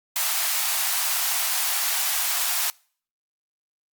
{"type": "high-pass noise", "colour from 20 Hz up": "white", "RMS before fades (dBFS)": -24, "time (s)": [0.16, 2.7], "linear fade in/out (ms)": 0, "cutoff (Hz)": 640, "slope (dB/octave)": 96, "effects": ["noise-tail reverb RT60 0.5 s tail -26 dB re dry", "Opus 48 kbps"]}